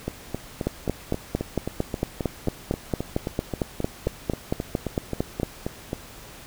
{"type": "two click trains", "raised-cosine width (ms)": 2, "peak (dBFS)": [-13, -9], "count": [23, 22], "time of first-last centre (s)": [[0.08, 5.931], [0.67, 5.432]], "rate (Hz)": [3.76, 4.41], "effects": ["pink hiss -44 dBFS RMS until 6.46 s"]}